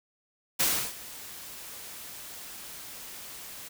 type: noise with ADSR envelope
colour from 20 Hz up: white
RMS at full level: -24 dBFS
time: 0.59-3.69 s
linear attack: 15 ms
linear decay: 320 ms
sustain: -19 dB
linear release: 15 ms
effects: none